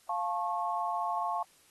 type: chord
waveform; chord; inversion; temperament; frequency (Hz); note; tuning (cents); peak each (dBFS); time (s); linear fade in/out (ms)
sine; F augmented; none; just; 698.5 / 873.1 / 1091.3; F5 / A5 / C#6; 0 / -14 / -27; -34; 0.09-1.43; 5
effects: white hiss -63 dBFS RMS until 1.7 s + AAC 32 kbps